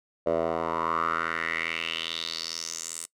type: tone with band-pass filter sweep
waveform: 10% pulse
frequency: 82.41 Hz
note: E2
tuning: in tune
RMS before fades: -30 dBFS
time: 0.26-3.06 s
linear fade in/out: 10 ms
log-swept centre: 580 to 8600 Hz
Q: 4.5
effects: noise-tail reverb RT60 0.1 s tail -22 dB re dry